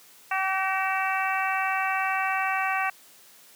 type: harmonic tone with a mistuned harmonic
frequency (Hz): 382.7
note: G4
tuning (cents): -42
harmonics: 2 / 3 / 4 / 5 / 6 / 7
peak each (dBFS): -28 / -30 / -31 / -32 / -33 / -33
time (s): 0.31-2.9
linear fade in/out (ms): 5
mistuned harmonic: 5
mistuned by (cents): -28
effects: white hiss -53 dBFS RMS until 3.55 s + high-pass 150 Hz 12 dB/octave